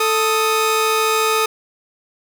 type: tone pair together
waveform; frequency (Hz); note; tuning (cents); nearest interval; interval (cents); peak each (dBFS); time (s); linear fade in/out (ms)
sawtooth; 441.3 / 1250; A4 / D#6; +5 / +8; octave + tritone; 1803; -14; 0-1.46; 5
effects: none